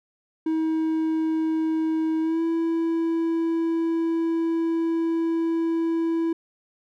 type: tone with pitch glide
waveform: triangle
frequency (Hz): 318.9 to 330.1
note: D#4 to E4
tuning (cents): +43 to +2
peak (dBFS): -19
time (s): 0.46-6.33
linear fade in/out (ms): 5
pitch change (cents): +59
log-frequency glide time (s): 2.21-2.42
effects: none